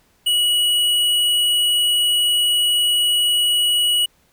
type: tone with hard clipping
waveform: sine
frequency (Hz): 2922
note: F#7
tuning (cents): -22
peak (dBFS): -16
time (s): 0.26-4.06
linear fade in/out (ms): 10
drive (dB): 12
effects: pink hiss -59 dBFS RMS until 4.32 s